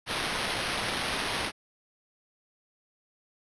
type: noise with sample-and-hold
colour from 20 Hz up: blue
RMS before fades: -31 dBFS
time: 0.06-1.52 s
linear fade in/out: 50 ms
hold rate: 7350 Hz
effects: resampled to 24000 Hz